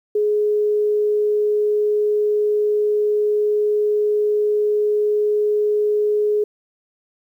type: tone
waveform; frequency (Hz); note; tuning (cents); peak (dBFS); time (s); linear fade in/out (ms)
sine; 419.7; G#4; +18; -15; 0.15-6.44; 5
effects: 9-bit